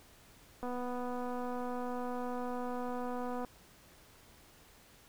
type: click train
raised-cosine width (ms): 1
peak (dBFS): -27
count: 697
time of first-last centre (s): 0.63-3.448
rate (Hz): 247
effects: pink hiss -60 dBFS RMS until 5.08 s